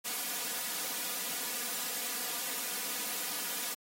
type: noise with comb filter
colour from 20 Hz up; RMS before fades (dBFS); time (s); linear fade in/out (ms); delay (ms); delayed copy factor
white; -36; 0.04-3.75; 20; 4.1; +0.8
effects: high-pass 200 Hz 12 dB/octave + AAC 48 kbps